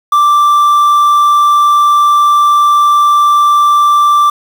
triangle tone with quantisation, 1174.7 Hz, D6, in tune, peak -3 dBFS, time 0.12-4.3 s, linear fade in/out 5 ms, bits 5, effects none

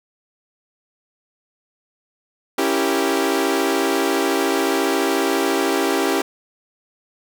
sawtooth chord, C# diminished seventh, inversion none, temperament equal with one note detuned, 277.2 / 331.3 / 392 / 466.2 Hz, C#4 / E4 / G4 / Bb4, 0 / +9 / 0 / 0 cents, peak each -19 / -19 / -17 / -23 dBFS, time 2.58-6.22 s, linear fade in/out 5 ms, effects none

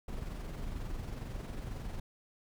brown noise with amplitude modulation, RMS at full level -38 dBFS, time 0.08-2 s, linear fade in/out 5 ms, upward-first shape sine, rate 22.1 Hz, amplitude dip 40%, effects none

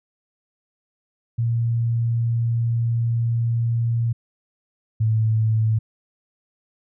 sine tone pair in turn, 116.54 / 110.44 Hz, A#2 / A2, 0 / +7 cents, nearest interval minor second, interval 93 cents, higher first, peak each -18 / -16 dBFS, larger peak second, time 1.38-4.13 / 5-5.79 s, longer first, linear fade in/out 10 ms, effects none

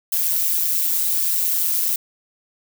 violet noise with amplitude modulation, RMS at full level -17 dBFS, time 0.12-1.96 s, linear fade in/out 5 ms, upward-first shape sine, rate 170 Hz, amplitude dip 70%, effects none

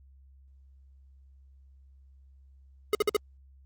square tone bursts, 419.3 Hz, G#4, 17 cents sharp, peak -22 dBFS, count 4, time 2.93-3.166 s, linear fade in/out 2 ms, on 20 ms, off 52 ms, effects added 67 Hz sine -53 dBFS peak until 3.65 s + Opus 48 kbps

